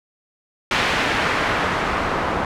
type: noise with low-pass filter sweep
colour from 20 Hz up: white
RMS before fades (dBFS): -21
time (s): 0.71-2.45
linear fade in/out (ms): 2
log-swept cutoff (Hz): 2400 to 1100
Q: 0.98
effects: none